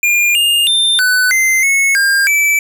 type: tone with pitch steps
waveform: square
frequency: 2409 / 2824 / 3590 / 1499 / 2076 / 2194 / 1605 / 2313 Hz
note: D7 / F7 / A7 / F#6 / C7 / C#7 / G6 / D7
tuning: +43 / +19 / +34 / +22 / -14 / -18 / +40 / -27 cents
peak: -10 dBFS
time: 0.03-2.59 s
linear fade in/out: 2 ms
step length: 320 ms
effects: none